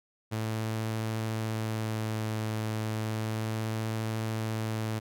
sawtooth tone with vibrato, 110 Hz, A2, in tune, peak -26 dBFS, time 0.31-5 s, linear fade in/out 20 ms, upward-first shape sine, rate 0.33 Hz, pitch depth 13 cents each way, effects none

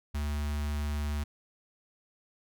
square tone with notch filter, 73.42 Hz, D2, in tune, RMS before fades -32 dBFS, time 0.14-1.24 s, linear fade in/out 10 ms, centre 460 Hz, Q 1, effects none

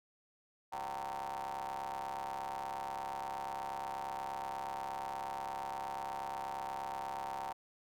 35% pulse ring-modulated tone, 68.4 Hz, C#2, 23 cents flat, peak -34 dBFS, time 0.72-7.53 s, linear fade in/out 10 ms, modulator 841 Hz, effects none

